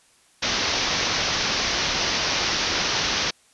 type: low-pass noise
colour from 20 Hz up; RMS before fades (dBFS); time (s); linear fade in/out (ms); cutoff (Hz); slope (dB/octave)
white; -24; 0.42-3.31; 10; 6100; 96
effects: white hiss -58 dBFS RMS until 3.53 s + resampled to 24000 Hz